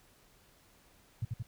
sine tone with echo, 113.9 Hz, A#2, 40 cents flat, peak -30 dBFS, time 1.22-1.25 s, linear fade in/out 5 ms, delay 88 ms, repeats 2, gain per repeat -2 dB, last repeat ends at 1.426 s, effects pink hiss -64 dBFS RMS until 1.47 s

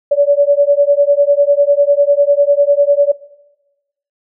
sine beating tone pair, 567 / 577 Hz, C#5 / D5, +39 / -31 cents, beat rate 10 Hz, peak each -11 dBFS, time 0.11-3.12 s, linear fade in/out 10 ms, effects noise-tail reverb RT60 1.0 s tail -20 dB re dry

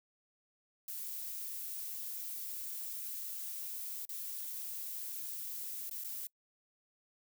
violet noise with dropouts, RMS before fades -42 dBFS, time 0.88-6.27 s, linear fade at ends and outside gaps 2 ms, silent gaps 4.053-4.091 / 5.896-5.911 / 6.039-6.045 s, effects noise-tail reverb RT60 0.1 s tail -24 dB re dry

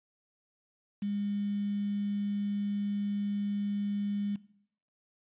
sine tone with quantisation, 203.3 Hz, G#3, 37 cents flat, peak -30 dBFS, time 1.02-4.36 s, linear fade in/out 5 ms, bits 8, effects noise-tail reverb RT60 0.7 s tail -19 dB re dry + resampled to 8000 Hz

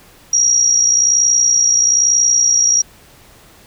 sine tone with amplitude modulation, 5690 Hz, F8, 31 cents sharp, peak -7 dBFS, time 0.33-2.82 s, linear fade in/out 5 ms, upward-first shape sine, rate 61.1 Hz, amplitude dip 55%, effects pink hiss -45 dBFS RMS until 3.66 s

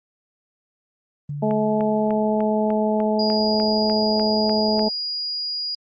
sine tone with exponential decay, 145 Hz, D3, 22 cents flat, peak -25 dBFS, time 1.29-3.23 s, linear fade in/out 5 ms, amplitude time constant 420 ms
harmonic tone, 214.5 Hz, A3, 44 cents flat, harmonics 1 / 2 / 3 / 4, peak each -21 / -24 / -23 / -27 dBFS, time 1.42-4.89 s, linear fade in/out 10 ms
click train, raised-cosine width 0.5 ms, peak -20 dBFS, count 12, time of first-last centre 1.51-4.794 s, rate 3.35 Hz
sine tone, 4875 Hz, D#8, 36 cents flat, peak -24 dBFS, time 3.19-5.75 s, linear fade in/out 5 ms
effects Opus 24 kbps

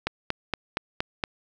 click train, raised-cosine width 0.3 ms, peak -9 dBFS, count 6, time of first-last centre 0.07-1.238 s, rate 4.28 Hz, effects none

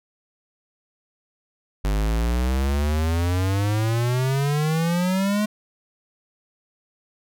square exponential sweep, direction up, 48.99 to 213.8 Hz, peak -20 dBFS, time 1.84-5.46 s, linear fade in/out 10 ms, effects none

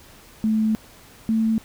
sine tone pair in turn, 218.3 / 222.4 Hz, A3 / A3, -13 / +19 cents, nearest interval unison, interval 32 cents, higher second, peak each -17 dBFS, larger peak neither, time 0.44-0.75 / 1.29-1.58 s, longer first, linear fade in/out 0 ms, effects pink hiss -48 dBFS RMS until 1.64 s

